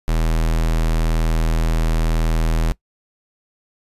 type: tone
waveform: square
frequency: 40.48 Hz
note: E1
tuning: 31 cents flat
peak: -16 dBFS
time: 0.08-2.72 s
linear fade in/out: 0 ms
effects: noise-tail reverb RT60 0.1 s tail -20 dB re dry + resampled to 32000 Hz